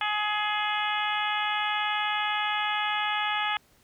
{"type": "harmonic tone", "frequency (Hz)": 420.5, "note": "G#4", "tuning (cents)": 22, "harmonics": [2, 3, 4, 5, 6, 7, 8], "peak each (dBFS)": [-30, -32, -33, -34, -35, -35, -36], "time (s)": [0.01, 3.57], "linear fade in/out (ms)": 2, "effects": ["pink hiss -62 dBFS RMS until 3.83 s"]}